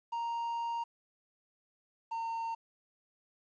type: tone pair in turn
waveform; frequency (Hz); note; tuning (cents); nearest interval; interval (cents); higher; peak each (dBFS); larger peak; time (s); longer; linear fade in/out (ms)
triangle; 932.3 / 913.1; A#5 / A#5; 0 / -36; unison; 36; first; -31 / -32; first; 0.12-0.84 / 2.11-2.55; first; 10
effects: resampled to 16000 Hz + 11-bit